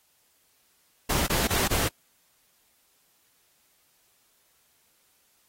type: noise bursts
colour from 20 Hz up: pink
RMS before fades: -26 dBFS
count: 4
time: 1.09-1.885 s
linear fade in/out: 10 ms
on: 180 ms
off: 25 ms
effects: white hiss -66 dBFS RMS until 5.48 s + AAC 48 kbps